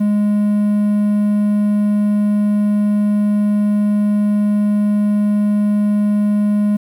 triangle tone, 207.4 Hz, G#3, 2 cents flat, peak -10 dBFS, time 0-6.77 s, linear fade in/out 10 ms, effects 8-bit

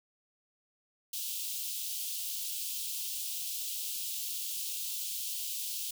white high-pass noise, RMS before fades -37 dBFS, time 1.13-5.91 s, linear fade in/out 5 ms, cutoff 2800 Hz, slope 48 dB/octave, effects none

